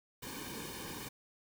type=noise with comb filter; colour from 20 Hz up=pink; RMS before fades=-44 dBFS; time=0.22-1.09 s; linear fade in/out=10 ms; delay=1.5 ms; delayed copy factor=-0.9; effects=none